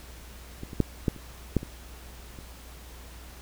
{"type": "clicks", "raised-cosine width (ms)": 3, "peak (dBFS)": [-24, -26, -8, -10, -28, -9, -23, -30], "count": 8, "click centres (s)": [0.634, 0.732, 0.803, 1.082, 1.163, 1.567, 1.631, 2.388], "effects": ["added 60 Hz sine -45 dBFS peak until 3.41 s", "pink hiss -49 dBFS RMS until 3.41 s"]}